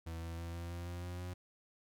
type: tone with pitch steps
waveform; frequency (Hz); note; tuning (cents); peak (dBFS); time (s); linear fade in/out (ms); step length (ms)
40% pulse; 82.4 / 83.41 / 84.42 / 85.45 / 86.5 / 87.55 / 88.62 / 89.7; E2 / E2 / E2 / F2 / F2 / F2 / F2 / F2; 0 / +21 / +42 / -37 / -16 / +5 / +26 / +47; -40; 0.06-1.34; 10; 160
effects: none